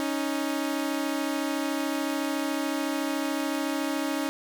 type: tone pair together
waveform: sawtooth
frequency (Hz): 277.3 / 311.1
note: C#4 / D#4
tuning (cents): +1 / 0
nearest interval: major second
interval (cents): 199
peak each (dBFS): -25 / -26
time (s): 0-4.29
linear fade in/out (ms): 0
effects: none